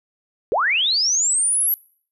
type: linear sweep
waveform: sine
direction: up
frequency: 370 to 11840 Hz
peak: -16 dBFS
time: 0.52-1.74 s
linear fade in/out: 0 ms
effects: noise-tail reverb RT60 0.5 s tail -23 dB re dry